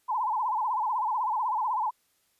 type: tone with vibrato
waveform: sine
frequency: 932.3 Hz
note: A#5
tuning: in tune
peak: -25 dBFS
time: 0.08-1.91 s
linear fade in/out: 20 ms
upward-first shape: sine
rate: 16 Hz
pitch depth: 180 cents each way
effects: white hiss -70 dBFS RMS until 2.39 s + resampled to 32000 Hz